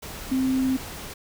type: tone in noise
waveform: sine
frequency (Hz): 261.6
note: C4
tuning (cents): 0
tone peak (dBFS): -20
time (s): 0.31-0.77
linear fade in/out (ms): 10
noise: pink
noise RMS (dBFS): -37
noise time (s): 0.02-1.14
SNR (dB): +14
effects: none